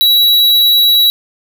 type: tone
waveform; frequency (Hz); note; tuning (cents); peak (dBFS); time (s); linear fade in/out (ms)
square; 3903; B7; -21; -7; 0.01-1.1; 0
effects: none